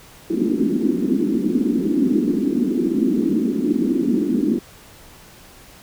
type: band-pass noise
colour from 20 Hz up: white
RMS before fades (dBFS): -19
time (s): 0.3-4.59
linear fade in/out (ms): 5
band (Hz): 200 to 340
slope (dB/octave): 48
effects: pink hiss -45 dBFS RMS until 5.82 s